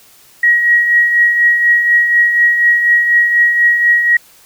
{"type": "tone with tremolo", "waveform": "sine", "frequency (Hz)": 1901, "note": "A#6", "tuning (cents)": 33, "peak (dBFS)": -5, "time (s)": [0.43, 4.17], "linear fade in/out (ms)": 5, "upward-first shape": "triangle", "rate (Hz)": 4.1, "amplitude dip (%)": 55, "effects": ["white hiss -45 dBFS RMS until 4.45 s"]}